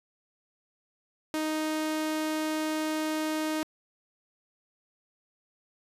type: tone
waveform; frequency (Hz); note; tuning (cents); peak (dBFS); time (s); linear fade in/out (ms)
sawtooth; 311.1; D#4; 0; -24; 1.34-3.63; 0
effects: resampled to 32000 Hz